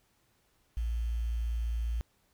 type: tone with quantisation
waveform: sine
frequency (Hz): 57.4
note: A#1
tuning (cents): -26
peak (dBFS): -29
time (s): 0.77-2.01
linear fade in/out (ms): 0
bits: 9
effects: pink hiss -71 dBFS RMS until 2.33 s